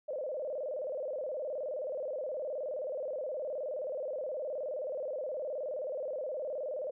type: tone with vibrato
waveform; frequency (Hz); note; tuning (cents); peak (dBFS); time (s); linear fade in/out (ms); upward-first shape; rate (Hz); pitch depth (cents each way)
sine; 560; C#5; +18; -34; 0.08-6.91; 10; square; 19; 140
effects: none